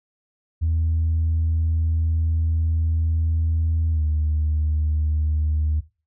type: tone with pitch glide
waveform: sine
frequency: 81 to 76.54 Hz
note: E2 to D#2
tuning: -30 to -28 cents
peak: -17 dBFS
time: 0.61-5.81 s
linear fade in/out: 20 ms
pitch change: -98 cents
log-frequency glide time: 3.91-4.02 s
effects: noise-tail reverb RT60 0.3 s tail -17 dB re dry + tanh soft clip ceiling -15 dBFS